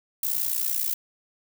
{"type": "noise with amplitude modulation", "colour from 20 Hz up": "violet", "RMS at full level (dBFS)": -23, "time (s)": [0.23, 0.94], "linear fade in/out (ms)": 2, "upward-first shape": "sine", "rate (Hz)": 60.4, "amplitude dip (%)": 80, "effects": []}